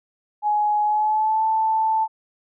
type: tone with pitch glide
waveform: sine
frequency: 839 to 881.2 Hz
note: G#5 to A5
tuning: +17 to +2 cents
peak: -17 dBFS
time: 0.42-2.08 s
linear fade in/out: 50 ms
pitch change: +85 cents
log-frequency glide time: 0.83-1.44 s
effects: none